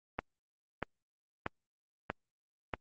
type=click train; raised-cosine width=0.5 ms; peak=-18 dBFS; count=5; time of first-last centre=0.19-2.738 s; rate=1.57 Hz; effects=Opus 24 kbps